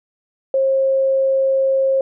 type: tone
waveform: sine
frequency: 536 Hz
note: C5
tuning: 42 cents sharp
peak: -13 dBFS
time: 0.54-2.01 s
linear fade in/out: 2 ms
effects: none